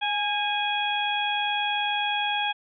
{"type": "harmonic tone with a mistuned harmonic", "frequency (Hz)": 830.6, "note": "G#5", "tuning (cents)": 0, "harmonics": [1, 2, 3, 4], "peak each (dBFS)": [-27, -32, -30, -29], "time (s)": [0.01, 2.53], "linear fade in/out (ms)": 20, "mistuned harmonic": 2, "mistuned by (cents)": -32, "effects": []}